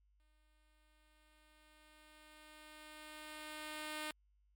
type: tone with exponential growth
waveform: 5% pulse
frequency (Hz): 306.1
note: D#4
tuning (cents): -28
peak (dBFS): -29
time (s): 0.2-4.11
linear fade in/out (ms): 0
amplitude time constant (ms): 850
effects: added 50 Hz sine -70 dBFS peak until 4.55 s + MP3 96 kbps